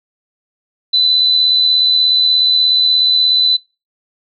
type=tone with amplitude modulation; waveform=sine; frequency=4005 Hz; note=B7; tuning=23 cents sharp; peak=-7 dBFS; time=0.93-3.57 s; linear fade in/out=10 ms; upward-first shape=sine; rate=76.7 Hz; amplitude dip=35%; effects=noise-tail reverb RT60 0.3 s tail -25 dB re dry